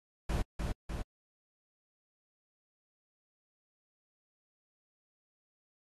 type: noise with echo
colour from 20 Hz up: brown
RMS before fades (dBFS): -31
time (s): 0.29-0.42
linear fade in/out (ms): 5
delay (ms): 300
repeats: 2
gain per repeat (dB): -3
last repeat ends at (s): 1.02
effects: AAC 32 kbps